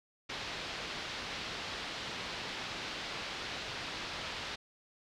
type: low-pass noise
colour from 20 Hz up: white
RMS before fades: -41 dBFS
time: 0.29-4.56 s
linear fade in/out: 10 ms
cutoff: 4400 Hz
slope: 24 dB/octave
effects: none